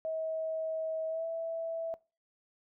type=tone with pitch glide; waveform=sine; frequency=640 to 658 Hz; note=D#5 to E5; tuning=+49 to -3 cents; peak=-32 dBFS; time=0.05-1.94 s; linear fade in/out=0 ms; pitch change=+48 cents; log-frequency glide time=1.08-1.25 s; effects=noise-tail reverb RT60 0.3 s tail -22 dB re dry

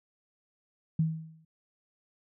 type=tone with exponential decay; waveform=sine; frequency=160.1 Hz; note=D#3; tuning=50 cents sharp; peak=-21 dBFS; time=0.99-1.45 s; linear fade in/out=5 ms; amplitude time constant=100 ms; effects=none

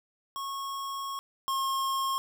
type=tone pair in turn; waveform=square; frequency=1096 / 1076.5 Hz; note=C#6 / C6; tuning=-20 / +49 cents; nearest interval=unison; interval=31 cents; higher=first; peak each=-34 / -28 dBFS; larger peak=second; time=0.36-1.19 / 1.48-2.18 s; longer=first; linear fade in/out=0 ms; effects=none

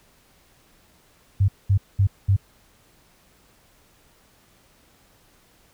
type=tone bursts; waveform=sine; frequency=98 Hz; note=G2; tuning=in tune; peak=-14 dBFS; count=4; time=1.4-2.366 s; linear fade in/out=10 ms; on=84 ms; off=210 ms; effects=pink hiss -58 dBFS RMS until 5.73 s

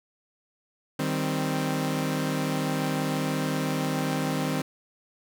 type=chord; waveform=sawtooth; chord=C minor; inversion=first; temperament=equal; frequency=155.56 / 196 / 261.6 Hz; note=Eb3 / G3 / C4; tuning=0 / 0 / 0 cents; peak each=-25 / -29 / -25 dBFS; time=0.99-4.62 s; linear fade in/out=5 ms; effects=none

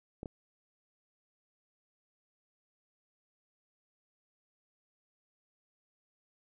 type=clicks; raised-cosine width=2 ms; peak=-27 dBFS; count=2; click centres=0.231 / 0.258 s; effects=none

